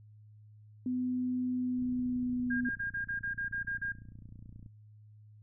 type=tone with pitch glide; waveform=sine; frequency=251.4 to 246.9 Hz; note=B3 to B3; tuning=+31 to 0 cents; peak=-30 dBFS; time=0.86-2.69 s; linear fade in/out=2 ms; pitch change=-31 cents; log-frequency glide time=1.54-2.51 s
type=click train; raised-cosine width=5 ms; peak=-38 dBFS; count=86; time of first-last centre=1.79-4.662 s; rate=29.6 Hz
type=tone bursts; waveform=sine; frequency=1615 Hz; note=G#6; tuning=49 cents flat; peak=-32 dBFS; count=10; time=2.5-3.924 s; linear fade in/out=10 ms; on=110 ms; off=36 ms
effects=noise-tail reverb RT60 0.4 s tail -21 dB re dry + added 106 Hz sine -53 dBFS peak until 5.42 s